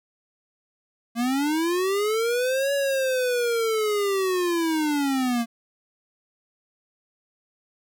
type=linear two-way sweep; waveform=square; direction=up then down; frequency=228.4 to 565 to 228.4 Hz; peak=-22 dBFS; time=1.15-5.46 s; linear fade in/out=50 ms; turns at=2.73 s; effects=none